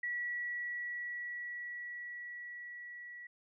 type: tone with level ramp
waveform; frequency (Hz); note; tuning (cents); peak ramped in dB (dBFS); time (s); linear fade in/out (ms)
sine; 1937; B6; -34; -34 to -46; 0.03-3.27; 5
effects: none